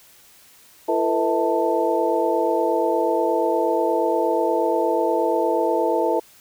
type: tone cluster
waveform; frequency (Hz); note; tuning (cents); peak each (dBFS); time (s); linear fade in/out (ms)
sine; 336 / 447.6 / 496 / 648 / 885; E4 / A4 / B4 / E5 / A5; +33 / +30 / +7 / -30 / +10; -24; 0.88-6.2; 10
effects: white hiss -51 dBFS RMS until 6.4 s